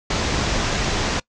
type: low-pass noise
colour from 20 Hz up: pink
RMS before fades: -22 dBFS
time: 0.1-1.2 s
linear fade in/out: 5 ms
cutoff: 7000 Hz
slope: 48 dB/octave
effects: noise-tail reverb RT60 0.1 s tail -23 dB re dry